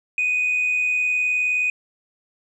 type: tone with amplitude modulation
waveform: sine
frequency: 2489 Hz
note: D#7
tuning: in tune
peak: -15 dBFS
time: 0.18-1.7 s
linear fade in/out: 2 ms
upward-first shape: sine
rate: 79.4 Hz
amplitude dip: 40%
effects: tanh soft clip ceiling -15 dBFS